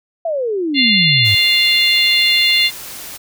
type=exponential sweep; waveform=sine; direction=down; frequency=688 to 97.1 Hz; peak=-16 dBFS; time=0.25-1.35 s; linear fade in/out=5 ms
type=harmonic tone; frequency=698.5 Hz; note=F5; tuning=in tune; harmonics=3 / 4 / 5 / 6; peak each=-16 / -16 / -16 / -16 dBFS; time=0.74-2.71 s; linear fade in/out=50 ms
type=noise; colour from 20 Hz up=white; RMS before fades=-31 dBFS; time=1.24-3.18 s; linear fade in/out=20 ms
effects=none